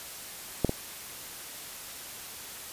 clicks, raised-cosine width 2 ms, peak -9 / -14 dBFS, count 2, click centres 0.647 / 0.694 s, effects white hiss -42 dBFS RMS until 2.72 s + resampled to 32000 Hz

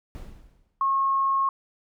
brown noise with exponential decay, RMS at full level -35 dBFS, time 0.15-0.84 s, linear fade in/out 0 ms, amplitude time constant 150 ms
sine tone, 1086 Hz, C#6, 36 cents flat, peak -20 dBFS, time 0.81-1.49 s, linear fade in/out 2 ms
effects none

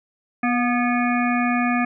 harmonic tone with a mistuned harmonic, 244.3 Hz, B3, 19 cents flat, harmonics 1 / 3 / 5 / 7 / 9 / 10, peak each -20 / -25 / -27 / -28 / -30 / -30 dBFS, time 0.43-1.85 s, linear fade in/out 5 ms, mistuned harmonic 3, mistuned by -31 cents, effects none

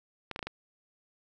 clicks, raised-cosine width 0.3 ms, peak -20 dBFS, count 5, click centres 0.313 / 0.361 / 0.392 / 0.428 / 0.47 s, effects none

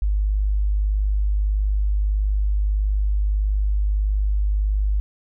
sine tone, 50.8 Hz, G#1, 38 cents flat, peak -17 dBFS, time 0.02-5 s, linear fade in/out 0 ms, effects none

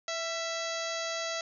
harmonic tone with a mistuned harmonic, 659.3 Hz, E5, in tune, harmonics 1 / 2 / 3 / 4 / 5 / 6 / 7 / 8 / 9 / 10, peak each -36 / -40 / -40 / -44 / -43 / -42 / -43 / -46 / -46 / -43 dBFS, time 0.08-1.41 s, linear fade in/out 2 ms, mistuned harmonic 2, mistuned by +43 cents, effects none

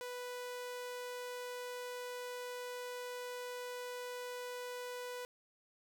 sawtooth tone, 493.9 Hz, B4, in tune, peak -38 dBFS, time 0.01-5.25 s, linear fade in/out 0 ms, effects none

